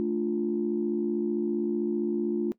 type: chord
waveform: sine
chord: D minor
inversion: second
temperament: equal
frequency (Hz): 220 / 293.7 / 349.2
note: A3 / D4 / F4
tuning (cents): 0 / 0 / 0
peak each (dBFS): -29 / -31 / -27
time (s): 0-2.52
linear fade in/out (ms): 0
effects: noise-tail reverb RT60 0.1 s tail -18 dB re dry + tanh soft clip ceiling -16 dBFS